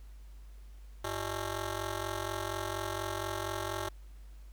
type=ring-modulated tone; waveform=10% pulse; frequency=243.8 Hz; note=B3; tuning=22 cents flat; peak=-23 dBFS; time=1.04-3.89 s; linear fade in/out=5 ms; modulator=144 Hz; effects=added 50 Hz sine -47 dBFS peak until 4.52 s + pink hiss -66 dBFS RMS until 4.52 s